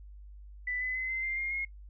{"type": "tone with pitch steps", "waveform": "sine", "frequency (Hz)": [1988, 2015, 2042, 2069, 2097, 2125, 2153], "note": ["B6", "B6", "C7", "C7", "C7", "C7", "C7"], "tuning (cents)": [11, 34, -43, -20, 3, 26, 49], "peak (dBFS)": -31, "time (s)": [0.67, 1.65], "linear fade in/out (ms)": 5, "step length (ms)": 140, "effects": ["noise-tail reverb RT60 0.1 s tail -21 dB re dry", "added 50 Hz sine -46 dBFS peak until 1.89 s"]}